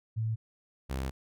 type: tone pair in turn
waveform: sine / sawtooth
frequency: 111.2 / 66.12 Hz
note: A2 / C2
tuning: +19 / +19 cents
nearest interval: major sixth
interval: 900 cents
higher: first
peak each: -28 dBFS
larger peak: neither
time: 0.16-0.36 / 0.89-1.11 s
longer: second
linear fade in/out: 20 ms
effects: none